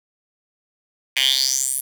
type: tone with high-pass filter sweep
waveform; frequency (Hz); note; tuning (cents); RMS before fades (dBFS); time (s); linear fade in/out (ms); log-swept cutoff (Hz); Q
10% pulse; 132.9; C3; +27; -20; 1.16-1.81; 10; 2500 to 11000; 6
effects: none